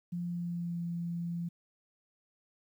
sine tone with pitch glide, 174.2 to 171.01 Hz, F3 to F3, -4 to -36 cents, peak -33 dBFS, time 0.12-1.49 s, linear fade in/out 10 ms, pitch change -32 cents, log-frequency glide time 0.25-0.81 s, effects 11-bit

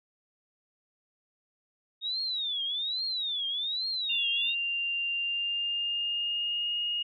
sine tone with vibrato, 3698 Hz, A#7, 15 cents flat, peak -29 dBFS, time 2.01-4.55 s, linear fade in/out 50 ms, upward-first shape triangle, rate 1.2 Hz, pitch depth 260 cents each way
sine tone with pitch glide, 2786 to 2861 Hz, F7 to F7, -5 to +41 cents, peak -28 dBFS, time 4.09-7.03 s, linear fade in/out 10 ms, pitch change +46 cents, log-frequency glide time 5.15-6.79 s
effects none

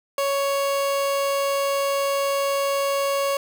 30% pulse tone, 556 Hz, C#5, 5 cents sharp, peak -18 dBFS, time 0.18-3.37 s, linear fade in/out 2 ms, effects none

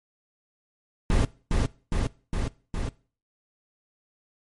brown noise with echo, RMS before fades -20 dBFS, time 1.1-1.25 s, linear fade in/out 2 ms, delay 410 ms, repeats 4, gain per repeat -2 dB, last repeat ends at 2.89 s, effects noise-tail reverb RT60 0.4 s tail -21 dB re dry + MP3 48 kbps

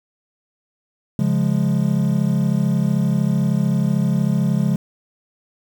triangle chord, Db major, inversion none, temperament equal, 138.59 / 174.61 / 207.7 Hz, Db3 / F3 / Ab3, 0 / 0 / 0 cents, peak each -18 dBFS, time 1.19-4.76 s, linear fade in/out 2 ms, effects 7-bit

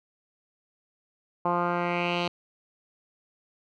10% pulse tone with low-pass filter sweep, 174.61 Hz, F3, in tune, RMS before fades -27 dBFS, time 1.45-2.28 s, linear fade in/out 5 ms, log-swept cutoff 1000 to 3700 Hz, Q 3.2, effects none

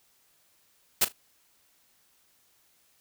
white noise with echo, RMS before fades -21 dBFS, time 1.01-1.05 s, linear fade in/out 10 ms, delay 38 ms, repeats 2, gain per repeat -15 dB, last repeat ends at 1.126 s, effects white hiss -66 dBFS RMS until 3 s

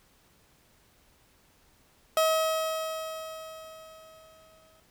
30% pulse tone with exponential decay, 638 Hz, D#5, 43 cents sharp, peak -18 dBFS, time 2.17-4.8 s, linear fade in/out 1 ms, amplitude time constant 570 ms, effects pink hiss -63 dBFS RMS until 4.9 s

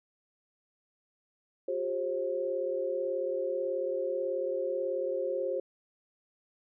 sine tone cluster, 361.6 / 399.9 / 535 Hz, F#4 / G4 / C5, -40 / +35 / +38 cents, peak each -36 / -36 / -31 dBFS, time 1.68-5.6 s, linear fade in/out 5 ms, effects none

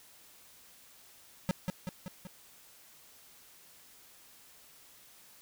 square tone with echo, 183.6 Hz, F#3, 13 cents flat, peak -27 dBFS, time 1.49-1.51 s, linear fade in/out 0 ms, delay 190 ms, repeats 4, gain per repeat -4 dB, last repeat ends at 2.27 s, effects white hiss -58 dBFS RMS until 5.41 s

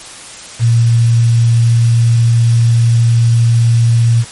sine tone with quantisation, 116.54 Hz, A#2, in tune, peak -6 dBFS, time 0.59-4.25 s, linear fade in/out 50 ms, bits 5, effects white hiss -31 dBFS RMS until 4.31 s + MP3 48 kbps

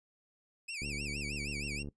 sawtooth tone with vibrato, 2489 Hz, D#7, in tune, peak -35 dBFS, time 0.68-1.83 s, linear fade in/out 10 ms, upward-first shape sine, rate 6.4 Hz, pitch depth 180 cents each way
click train, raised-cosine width 3 ms, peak -30 dBFS, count 78, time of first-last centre 0.82-1.886 s, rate 72.2 Hz
effects noise-tail reverb RT60 0.1 s tail -18 dB re dry + resampled to 22050 Hz

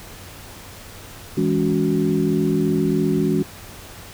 sine tone cluster, 162.9 / 206 / 280.8 / 368.6 Hz, E3 / G#3 / C#4 / F#4, -20 / -14 / +22 / -7 cents, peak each -22 dBFS, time 1.37-3.43 s, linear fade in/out 5 ms, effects added 96 Hz sine -45 dBFS peak until 4.13 s + pink hiss -40 dBFS RMS until 4.13 s

